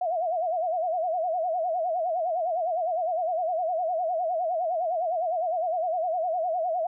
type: tone with vibrato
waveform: sine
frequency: 684 Hz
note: F5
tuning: 36 cents flat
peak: -24 dBFS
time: 0.01-6.87 s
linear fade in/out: 5 ms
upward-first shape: sine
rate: 9.8 Hz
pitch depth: 140 cents each way
effects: none